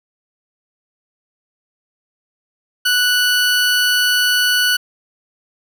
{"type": "tone", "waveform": "20% pulse", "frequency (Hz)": 1480, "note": "F#6", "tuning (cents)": 0, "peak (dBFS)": -8, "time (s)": [2.85, 4.77], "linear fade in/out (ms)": 10, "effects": []}